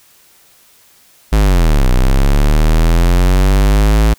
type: linear two-way sweep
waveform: square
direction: down then up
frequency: 55 to 30.58 to 55 Hz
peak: -8 dBFS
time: 1.32-4.14 s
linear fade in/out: 10 ms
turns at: 1.89 s
effects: white hiss -48 dBFS RMS until 4.18 s